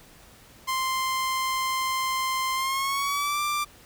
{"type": "tone with pitch glide", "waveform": "sawtooth", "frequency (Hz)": [1046, 1180.9], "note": ["C6", "D6"], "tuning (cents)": [-1, 9], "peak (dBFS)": -21, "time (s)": [0.67, 3.65], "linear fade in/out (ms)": 20, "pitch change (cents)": 210, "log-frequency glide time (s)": [2.55, 3.41], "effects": ["pink hiss -52 dBFS RMS until 3.85 s"]}